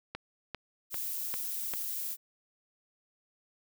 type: click train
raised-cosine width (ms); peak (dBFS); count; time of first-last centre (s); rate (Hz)
0.3; -21; 5; 0.15-1.737; 2.52
type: noise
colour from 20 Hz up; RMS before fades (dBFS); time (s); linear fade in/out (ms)
violet; -36; 0.9-2.17; 50
effects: none